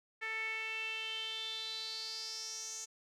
sawtooth tone with band-pass filter sweep, 442.8 Hz, A4, 11 cents sharp, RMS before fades -41 dBFS, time 0.21-2.86 s, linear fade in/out 20 ms, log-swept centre 2000 to 6600 Hz, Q 6.8, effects none

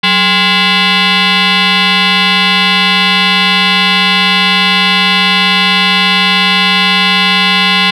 sine tone with frequency modulation, 432.1 Hz, A4, 31 cents flat, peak -5 dBFS, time 0.03-7.91 s, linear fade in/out 10 ms, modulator 617 Hz, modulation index 5.8, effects tanh soft clip ceiling -3 dBFS

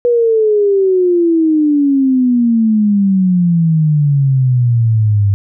sine exponential sweep, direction down, 487 to 98.6 Hz, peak -8 dBFS, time 0.05-5.34 s, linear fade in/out 0 ms, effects none

